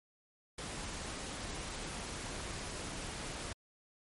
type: noise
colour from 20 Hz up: pink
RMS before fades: -42 dBFS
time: 0.58-3.53 s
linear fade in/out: 5 ms
effects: MP3 48 kbps